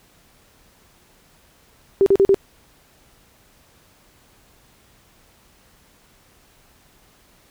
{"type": "tone bursts", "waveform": "sine", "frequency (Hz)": 392.2, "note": "G4", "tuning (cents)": 1, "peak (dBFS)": -10, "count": 4, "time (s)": [2.01, 2.344], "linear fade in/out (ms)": 0, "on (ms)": 52, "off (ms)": 42, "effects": ["pink hiss -55 dBFS RMS until 7.5 s"]}